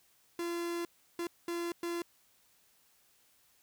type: tone bursts at uneven times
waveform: 45% pulse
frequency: 342.7 Hz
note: F4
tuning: 33 cents flat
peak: -34 dBFS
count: 4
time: 0.39-0.85 / 1.19-1.27 / 1.48-1.72 / 1.83-2.02 s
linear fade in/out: 2 ms
effects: white hiss -68 dBFS RMS until 3.62 s

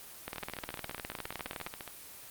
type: two click trains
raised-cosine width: 0.3 ms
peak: -20 / -24 dBFS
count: 28 / 23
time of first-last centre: 0.28-1.665 / 0.36-1.877 s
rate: 19.5 / 14.5 Hz
effects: white hiss -49 dBFS RMS until 2.3 s + Opus 24 kbps

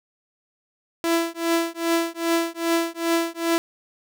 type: tone with tremolo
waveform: sawtooth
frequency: 334.1 Hz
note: E4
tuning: 23 cents sharp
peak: -13 dBFS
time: 1.04-3.58 s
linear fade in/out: 0 ms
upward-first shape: triangle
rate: 2.5 Hz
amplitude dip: 100%
effects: none

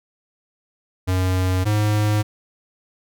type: tone pair in turn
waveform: square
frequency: 92.5 / 105.59 Hz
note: F#2 / G#2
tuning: 0 / +29 cents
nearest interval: major second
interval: 229 cents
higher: second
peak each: -18 / -17 dBFS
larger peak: second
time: 1.07-1.65 / 1.65-2.23 s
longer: neither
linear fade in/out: 20 ms
effects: none

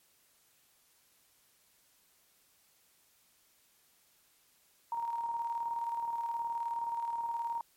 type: tone with tremolo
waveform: sine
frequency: 932.3 Hz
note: A#5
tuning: in tune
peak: -31 dBFS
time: 4.92-7.61 s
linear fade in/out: 2 ms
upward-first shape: square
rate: 19 Hz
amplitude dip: 40%
effects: white hiss -68 dBFS RMS until 7.76 s + MP3 64 kbps

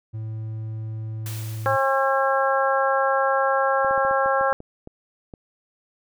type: tone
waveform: triangle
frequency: 110 Hz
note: A2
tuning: in tune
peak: -26 dBFS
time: 0.13-1.77 s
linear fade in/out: 20 ms
type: noise with exponential decay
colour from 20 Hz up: white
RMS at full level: -36 dBFS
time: 1.26-2.83 s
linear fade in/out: 1 ms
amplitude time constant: 340 ms
type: harmonic tone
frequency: 270 Hz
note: C#4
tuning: 45 cents flat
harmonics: 2 / 3 / 4 / 5 / 6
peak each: -22 / -24 / -25 / -26 / -27 dBFS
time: 1.66-4.53 s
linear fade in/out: 0 ms
type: clicks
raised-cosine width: 2 ms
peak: -25 dBFS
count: 11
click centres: 3.847 / 3.91 / 3.978 / 4.05 / 4.111 / 4.26 / 4.411 / 4.525 / 4.604 / 4.874 / 5.338 s
effects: none

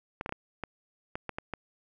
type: clicks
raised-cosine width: 0.5 ms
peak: -19 dBFS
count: 9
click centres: 0.211 / 0.261 / 0.293 / 0.324 / 0.637 / 1.155 / 1.293 / 1.385 / 1.537 s
effects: none

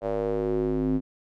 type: tone with band-pass filter sweep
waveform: square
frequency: 52.5 Hz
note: G#1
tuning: 19 cents sharp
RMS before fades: -26 dBFS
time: 0.01-1.01 s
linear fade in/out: 50 ms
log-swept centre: 580 to 260 Hz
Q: 4.1
effects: none

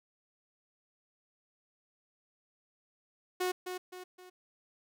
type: tone with echo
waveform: sawtooth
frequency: 365.2 Hz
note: F#4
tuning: 23 cents flat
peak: -26 dBFS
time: 3.4-3.52 s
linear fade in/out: 10 ms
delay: 260 ms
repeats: 3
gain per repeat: -7 dB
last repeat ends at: 4.3 s
effects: none

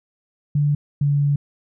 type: tone pair in turn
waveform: sine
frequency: 146 / 143.41 Hz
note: D3 / D3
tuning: -10 / -41 cents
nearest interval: unison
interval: 31 cents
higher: first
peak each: -15 dBFS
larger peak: neither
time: 0.55-0.75 / 1.01-1.36 s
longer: second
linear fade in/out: 5 ms
effects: none

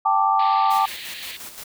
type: chord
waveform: sine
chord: G suspended second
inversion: none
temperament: equal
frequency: 784 / 880 / 1174.7 Hz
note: G5 / A5 / D6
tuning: 0 / 0 / 0 cents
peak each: -20 dBFS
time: 0.05-0.86 s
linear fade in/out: 10 ms
type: band-pass noise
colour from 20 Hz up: white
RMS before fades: -36 dBFS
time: 0.39-1.37 s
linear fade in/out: 5 ms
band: 1700 to 4500 Hz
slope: 96 dB/octave
type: noise with tremolo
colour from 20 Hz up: white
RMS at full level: -36 dBFS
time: 0.7-1.64 s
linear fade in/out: 10 ms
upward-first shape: square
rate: 5.7 Hz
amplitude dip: 50%
effects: none

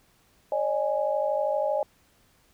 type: chord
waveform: sine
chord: C# suspended second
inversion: none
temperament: equal with one note detuned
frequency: 554.4 / 607 / 830.6 Hz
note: C#5 / D#5 / G#5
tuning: 0 / -43 / 0 cents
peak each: -28 / -26 / -30 dBFS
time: 0.52-1.83 s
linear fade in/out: 2 ms
effects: pink hiss -63 dBFS RMS until 2.53 s

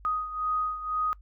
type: beating tone pair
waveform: sine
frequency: 1248 / 1250 Hz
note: D#6 / D#6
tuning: +5 / +8 cents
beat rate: 2 Hz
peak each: -28 / -33 dBFS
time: 0.05-1.13 s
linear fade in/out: 0 ms
effects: noise-tail reverb RT60 0.1 s tail -23 dB re dry + added 50 Hz sine -48 dBFS peak until 1.21 s

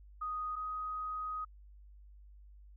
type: tone pair in turn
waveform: sine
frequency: 1244.5 / 1253.9 Hz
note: D#6 / D#6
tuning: 0 / +13 cents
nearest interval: unison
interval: 13 cents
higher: second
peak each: -35 / -36 dBFS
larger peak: first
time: 0.21-0.56 / 0.56-1.45 s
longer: second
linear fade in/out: 10 ms
effects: added 50 Hz sine -53 dBFS peak until 2.76 s

